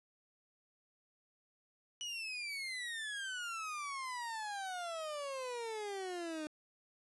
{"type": "exponential sweep", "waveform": "30% pulse", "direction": "down", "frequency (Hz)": [2960, 301.5], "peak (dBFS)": -37, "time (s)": [2.01, 6.47], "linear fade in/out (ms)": 0, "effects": ["resampled to 24000 Hz", "12-bit"]}